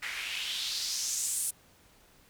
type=noise with band-pass filter sweep; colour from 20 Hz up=white; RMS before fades=-34 dBFS; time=0.02-1.51 s; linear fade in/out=10 ms; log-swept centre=1900 to 10000 Hz; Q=2.9; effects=pink hiss -61 dBFS RMS until 2.29 s